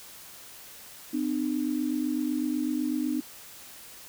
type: tone pair together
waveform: sine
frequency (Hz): 253.9 / 301.9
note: B3 / D4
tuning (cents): +48 / +48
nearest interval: minor third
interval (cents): 300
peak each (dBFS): -29 / -28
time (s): 1.13-3.21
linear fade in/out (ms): 10
effects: white hiss -47 dBFS RMS until 4.08 s